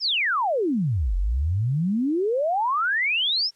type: exponential two-way sweep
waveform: sine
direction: down then up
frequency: 5588 to 42.46 to 5588 Hz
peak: -20 dBFS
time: 0-3.51 s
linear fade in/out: 50 ms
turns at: 1.16 s
effects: white hiss -64 dBFS RMS until 3.55 s + low-pass 9000 Hz 12 dB/octave